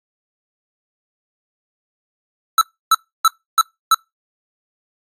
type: tone bursts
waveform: square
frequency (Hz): 1318.5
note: E6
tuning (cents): 0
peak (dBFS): -9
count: 5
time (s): 2.58-3.945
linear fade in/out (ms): 2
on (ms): 33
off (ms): 300
effects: noise-tail reverb RT60 0.2 s tail -26 dB re dry + AAC 48 kbps